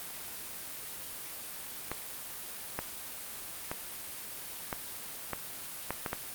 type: clicks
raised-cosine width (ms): 0.5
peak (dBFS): -17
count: 8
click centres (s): 1.916 / 2.79 / 3.715 / 4.728 / 5.333 / 5.906 / 6.062 / 6.131
effects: white hiss -42 dBFS RMS until 6.34 s + Opus 32 kbps